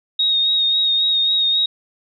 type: tone with vibrato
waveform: sine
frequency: 3742 Hz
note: A#7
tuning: 6 cents sharp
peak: -14 dBFS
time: 0.19-1.66 s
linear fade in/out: 5 ms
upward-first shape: sine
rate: 3.7 Hz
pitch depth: 27 cents each way
effects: none